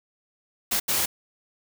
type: noise bursts at uneven times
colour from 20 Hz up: white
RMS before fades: -24 dBFS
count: 2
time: 0.71-0.8 / 0.88-1.06 s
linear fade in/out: 10 ms
effects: none